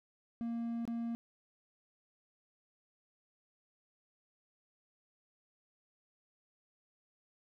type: tone with dropouts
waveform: triangle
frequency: 232.7 Hz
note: A#3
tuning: 3 cents flat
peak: -33 dBFS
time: 0.41-1.15 s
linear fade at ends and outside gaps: 0 ms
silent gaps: 0.853-0.877 s
effects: none